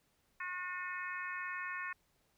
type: harmonic tone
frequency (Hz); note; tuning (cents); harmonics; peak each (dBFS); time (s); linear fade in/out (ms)
361.8; F#4; -39; 3 / 4 / 5 / 6 / 7; -44 / -45 / -42 / -49 / -48; 0.4-1.93; 5
effects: pink hiss -75 dBFS RMS until 2.37 s